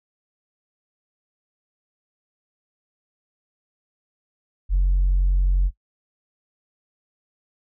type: tone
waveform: sine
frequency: 45.67 Hz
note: F#1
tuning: 22 cents flat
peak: -14 dBFS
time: 4.69-5.71 s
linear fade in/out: 50 ms
effects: noise-tail reverb RT60 0.1 s tail -20 dB re dry + tanh soft clip ceiling -13 dBFS